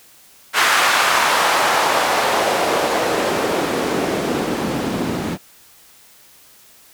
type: noise with band-pass filter sweep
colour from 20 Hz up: white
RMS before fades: -18 dBFS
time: 0.53-5.38 s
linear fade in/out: 50 ms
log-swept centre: 1400 to 200 Hz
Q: 1.3
effects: white hiss -48 dBFS RMS until 6.93 s